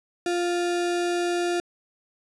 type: tone with sample-and-hold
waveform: sine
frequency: 349.2 Hz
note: F4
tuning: in tune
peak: -22 dBFS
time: 0.26-1.6 s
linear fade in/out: 2 ms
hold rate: 1050 Hz
effects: resampled to 22050 Hz